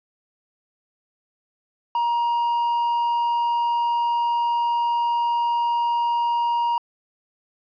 triangle tone, 945 Hz, A#5, 23 cents sharp, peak -17 dBFS, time 1.95-6.78 s, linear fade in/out 2 ms, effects resampled to 11025 Hz

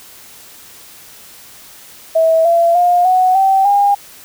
sine tone with pitch steps, 649 / 678.1 / 708.6 / 740.4 / 773.6 / 808.3 Hz, E5 / E5 / F5 / F#5 / G5 / G#5, -27 / +49 / +25 / +1 / -23 / -47 cents, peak -8 dBFS, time 2.15-3.95 s, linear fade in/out 10 ms, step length 300 ms, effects white hiss -39 dBFS RMS until 4.24 s

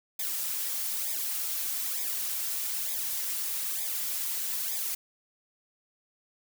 blue noise with flanger, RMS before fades -32 dBFS, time 0.19-4.95 s, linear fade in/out 5 ms, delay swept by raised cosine 0.69 to 5.49 ms, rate 1.1 Hz, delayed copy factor -0.9, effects none

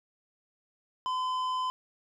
sine tone with tanh clipping, 1019 Hz, C6, 46 cents flat, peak -30 dBFS, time 1.06-1.7 s, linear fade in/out 0 ms, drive 10 dB, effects none

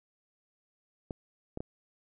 clicks, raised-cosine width 2 ms, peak -23 dBFS, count 3, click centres 1.108 / 1.574 / 1.605 s, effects none

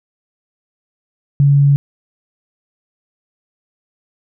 sine tone, 141.4 Hz, C#3, 35 cents sharp, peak -7 dBFS, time 1.4-1.76 s, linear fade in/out 0 ms, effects none

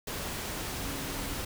sine tone in noise, 277.2 Hz, C#4, in tune, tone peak -42 dBFS, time 0.8-1.35 s, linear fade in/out 5 ms, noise pink, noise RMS -36 dBFS, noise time 0.07-1.45 s, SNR -9 dB, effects none

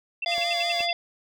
sine tone bursts, 2688 Hz, E7, 33 cents sharp, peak -26 dBFS, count 8, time 0.22-0.913 s, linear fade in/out 5 ms, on 28 ms, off 67 ms
5% pulse tone with vibrato, 587.3 Hz, D5, in tune, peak -25 dBFS, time 0.26-0.88 s, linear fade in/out 50 ms, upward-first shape sine, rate 5.3 Hz, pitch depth 100 cents each way
harmonic tone, 691 Hz, F5, 19 cents flat, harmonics 1 / 3 / 5 / 7, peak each -27 / -31 / -29 / -32 dBFS, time 0.26-0.93 s, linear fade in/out 2 ms
clicks, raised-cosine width 1 ms, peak -26 / -26 dBFS, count 2, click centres 0.381 / 0.806 s
effects none

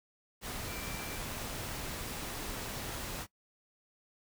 sine tone in noise, 2349 Hz, D7, in tune, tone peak -49 dBFS, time 0.65-1.2 s, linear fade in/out 50 ms, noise pink, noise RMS -40 dBFS, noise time 0.41-3.27 s, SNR -12 dB, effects noise-tail reverb RT60 0.1 s tail -20 dB re dry

